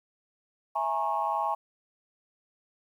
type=chord; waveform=sine; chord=A# half-diminished seventh; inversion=second; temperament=equal with one note detuned; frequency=659.3 / 830.6 / 932.3 / 1093.5 Hz; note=E5 / G#5 / A#5 / C#6; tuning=0 / 0 / 0 / -24 cents; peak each=-34 / -29 / -32 / -31 dBFS; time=0.75-1.55 s; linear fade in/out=10 ms; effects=tanh soft clip ceiling -16 dBFS + 10-bit